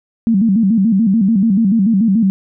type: tone with vibrato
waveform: sine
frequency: 209.2 Hz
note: G#3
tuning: 13 cents sharp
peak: -9 dBFS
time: 0.27-2.3 s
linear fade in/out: 0 ms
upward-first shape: square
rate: 6.9 Hz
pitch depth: 150 cents each way
effects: none